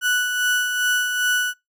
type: tone with tremolo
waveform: 35% pulse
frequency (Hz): 1480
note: F#6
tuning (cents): 0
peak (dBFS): -15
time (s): 0.01-1.54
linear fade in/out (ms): 50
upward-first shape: sine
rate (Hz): 2.5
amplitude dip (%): 45
effects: noise-tail reverb RT60 0.2 s tail -25 dB re dry